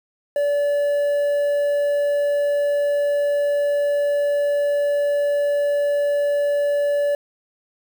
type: tone with quantisation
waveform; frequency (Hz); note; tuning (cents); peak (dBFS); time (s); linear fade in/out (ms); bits
triangle; 576; D5; -34; -15; 0.36-7.15; 2; 7
effects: none

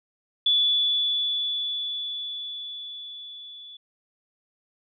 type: tone with level ramp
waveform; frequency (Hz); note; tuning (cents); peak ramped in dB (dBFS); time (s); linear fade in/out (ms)
sine; 3446; A7; -37; -17 to -41; 0.46-3.77; 5
effects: none

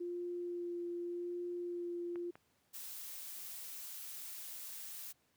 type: tone with vibrato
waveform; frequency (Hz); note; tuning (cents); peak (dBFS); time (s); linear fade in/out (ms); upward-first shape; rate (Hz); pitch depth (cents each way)
sine; 349.2; F4; 0; -38; 0-2.31; 10; sine; 0.86; 11
type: clicks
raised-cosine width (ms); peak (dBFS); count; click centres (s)
0.5; -38; 2; 2.158 / 2.355
type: noise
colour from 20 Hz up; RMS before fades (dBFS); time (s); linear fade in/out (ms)
blue; -47; 2.73-5.13; 20
effects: pink hiss -75 dBFS RMS until 5.36 s + high-pass 80 Hz 12 dB/octave

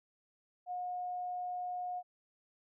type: tone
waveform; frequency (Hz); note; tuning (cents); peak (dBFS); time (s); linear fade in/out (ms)
sine; 721; F#5; -45; -36; 0.66-2.03; 50
effects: none

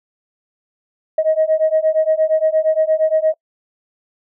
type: beating tone pair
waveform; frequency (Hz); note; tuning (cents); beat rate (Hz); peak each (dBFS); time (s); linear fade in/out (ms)
sine; 626 / 634.6; D#5 / D#5; +10 / +34; 8.6; -15; 1.18-3.34; 5
effects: noise-tail reverb RT60 0.1 s tail -26 dB re dry + tanh soft clip ceiling -6 dBFS

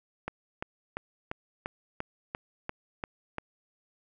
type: click train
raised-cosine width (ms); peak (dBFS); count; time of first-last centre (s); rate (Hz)
0.5; -18; 10; 0.28-3.383; 2.9
effects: none

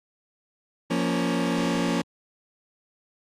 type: chord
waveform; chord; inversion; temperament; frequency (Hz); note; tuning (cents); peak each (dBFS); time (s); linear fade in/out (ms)
sawtooth; Bb minor; second; just; 174.81 / 233.1 / 279.7; F3 / Bb3 / Db4; +2 / 0 / +16; -23; 0.9-2.02; 10
effects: low-pass 8000 Hz 12 dB/octave + Opus 32 kbps

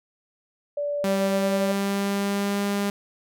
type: tone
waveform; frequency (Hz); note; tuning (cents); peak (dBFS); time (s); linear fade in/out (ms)
sine; 580; D5; -22; -24; 0.77-1.72; 5
type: tone with pitch glide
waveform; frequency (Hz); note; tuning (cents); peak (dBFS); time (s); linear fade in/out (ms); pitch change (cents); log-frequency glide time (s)
sawtooth; 196 to 201.4; G3 to G3; 0 to +47; -19; 1.04-2.9; 2; +47; 1.24-2.64
effects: none

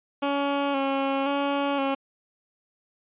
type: tone with vibrato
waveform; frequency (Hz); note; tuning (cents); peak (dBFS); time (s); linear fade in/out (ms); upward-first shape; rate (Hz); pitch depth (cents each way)
15% pulse; 277.2; C#4; 0; -17; 0.22-1.95; 10; square; 0.96; 28
effects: resampled to 8000 Hz

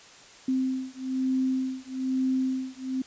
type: beating tone pair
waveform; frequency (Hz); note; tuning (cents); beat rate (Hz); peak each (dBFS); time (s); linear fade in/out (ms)
sine; 260.1 / 261.2; C4 / C4; -10 / -3; 1.1; -28; 0.48-3.02; 5
effects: white hiss -50 dBFS RMS until 3.06 s + resampled to 16000 Hz

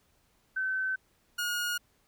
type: tone pair in turn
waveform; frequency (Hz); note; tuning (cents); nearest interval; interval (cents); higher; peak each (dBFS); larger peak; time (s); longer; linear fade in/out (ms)
sine / sawtooth; 1530 / 1436.2; G6 / F6; -42 / +48; minor second; 110; first; -28 / -26; second; 0.56-0.96 / 1.38-1.78; neither; 10
effects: pink hiss -69 dBFS RMS until 2.07 s

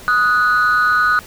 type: tone pair together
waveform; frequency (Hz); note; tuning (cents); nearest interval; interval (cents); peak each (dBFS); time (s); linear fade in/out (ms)
sine; 1244.5 / 1473.6; D#6 / F#6; 0 / -7; minor third; 293; -13 / -12; 0.08-1.19; 0
effects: tanh soft clip ceiling -8 dBFS + pink hiss -38 dBFS RMS until 1.26 s

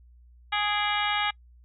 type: harmonic tone with a mistuned harmonic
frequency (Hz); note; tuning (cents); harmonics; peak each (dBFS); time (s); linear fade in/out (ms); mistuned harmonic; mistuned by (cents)
415.3; G#4; 0; 2 / 3 / 4 / 5 / 6 / 7 / 8 / 9; -29 / -31 / -32 / -33 / -34 / -34 / -35 / -36; 0.52-1.31; 10; 6; -95
effects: noise-tail reverb RT60 0.1 s tail -25 dB re dry + added 60 Hz sine -51 dBFS peak until 1.64 s

